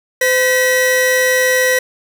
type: tone pair together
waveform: 45% pulse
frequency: 511 / 1931 Hz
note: C5 / B6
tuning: -41 / -39 cents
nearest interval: octave + major seventh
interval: 2302 cents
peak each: -14 dBFS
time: 0.21-1.79 s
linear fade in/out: 5 ms
effects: none